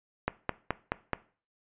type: click train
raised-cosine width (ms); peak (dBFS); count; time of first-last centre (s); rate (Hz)
0.5; -12; 5; 0.28-1.133; 4.69
effects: noise-tail reverb RT60 0.4 s tail -18 dB re dry + resampled to 8000 Hz